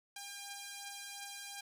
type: beating tone pair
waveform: 5% pulse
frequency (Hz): 801 / 803.8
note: G5 / G5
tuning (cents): +37 / +43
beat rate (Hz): 2.8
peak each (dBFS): -39 / -34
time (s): 0.16-1.61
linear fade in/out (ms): 5
effects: none